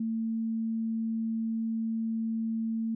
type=tone; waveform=sine; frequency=224.8 Hz; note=A3; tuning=37 cents sharp; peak=-28 dBFS; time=0-2.95 s; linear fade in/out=5 ms; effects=none